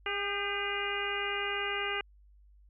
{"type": "harmonic tone with a mistuned harmonic", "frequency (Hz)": 405.1, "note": "G#4", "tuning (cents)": -43, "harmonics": [1, 2, 3, 4, 5, 6, 7], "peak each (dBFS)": [-38, -41, -39, -38, -38, -39, -38], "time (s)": [0.06, 2.01], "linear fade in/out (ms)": 2, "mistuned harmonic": 4, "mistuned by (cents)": -52, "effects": ["added 50 Hz sine -56 dBFS peak until 2.69 s"]}